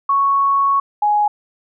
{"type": "tone pair in turn", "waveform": "sine", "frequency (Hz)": [1108.7, 834.1], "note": ["C#6", "G#5"], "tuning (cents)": [0, 7], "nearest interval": "perfect fourth", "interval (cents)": 493, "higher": "first", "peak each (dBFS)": -12, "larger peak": "neither", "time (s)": [[0.09, 0.8], [1.02, 1.28]], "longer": "first", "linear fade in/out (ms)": 5, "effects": []}